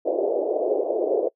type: band-pass noise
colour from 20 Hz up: pink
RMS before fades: -23 dBFS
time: 0.05-1.29 s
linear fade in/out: 20 ms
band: 360 to 640 Hz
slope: 48 dB/octave
effects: noise-tail reverb RT60 0.1 s tail -24 dB re dry